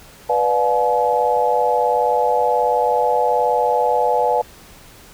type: chord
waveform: sine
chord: B diminished seventh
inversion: none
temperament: just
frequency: 493.9 / 592.7 / 711.2 / 853.4 Hz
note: B4 / D5 / F5 / Ab5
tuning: 0 / +16 / +31 / +47 cents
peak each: -19 / -22 / -21 / -18 dBFS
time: 0.29-4.42 s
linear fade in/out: 10 ms
effects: pink hiss -44 dBFS RMS until 5.13 s